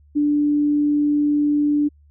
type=tone; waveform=sine; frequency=293.7 Hz; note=D4; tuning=in tune; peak=-15 dBFS; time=0.15-1.89 s; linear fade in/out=20 ms; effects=added 73 Hz sine -49 dBFS peak until 2.1 s